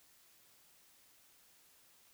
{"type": "silence", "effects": ["white hiss -66 dBFS RMS until 2.13 s"]}